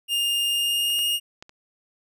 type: tone with pitch glide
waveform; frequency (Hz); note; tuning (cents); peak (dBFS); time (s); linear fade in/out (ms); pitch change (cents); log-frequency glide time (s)
45% pulse; 2820 to 2848; F7 to F7; +16 to +33; -21; 0.08-1.2; 50; +17; 0.48-1.05
type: clicks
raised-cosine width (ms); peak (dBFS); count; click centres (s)
0.2; -29 / -23 / -22 / -30; 4; 0.902 / 0.991 / 1.425 / 1.494
effects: none